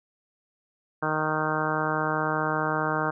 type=harmonic tone; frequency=155.1 Hz; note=D#3; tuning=5 cents flat; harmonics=1 / 2 / 3 / 4 / 5 / 6 / 7 / 8 / 9 / 10; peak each=-33 / -33 / -33 / -33 / -33 / -33 / -33 / -33 / -33 / -33 dBFS; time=1.02-3.11 s; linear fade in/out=10 ms; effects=none